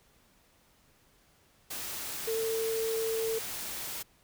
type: tone in noise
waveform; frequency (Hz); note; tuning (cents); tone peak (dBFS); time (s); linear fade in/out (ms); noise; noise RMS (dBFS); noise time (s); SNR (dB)
sine; 448.4; A4; +33; -29; 2.27-3.39; 10; white; -38; 1.7-4.03; +6
effects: pink hiss -65 dBFS RMS until 4.23 s